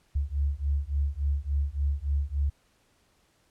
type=beating tone pair; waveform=sine; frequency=69.3 / 72.8 Hz; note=C#2 / D2; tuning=0 / -15 cents; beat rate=3.5 Hz; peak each=-28 dBFS; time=0.15-2.5 s; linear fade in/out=10 ms; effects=pink hiss -67 dBFS RMS until 3.5 s + low-pass 11000 Hz 12 dB/octave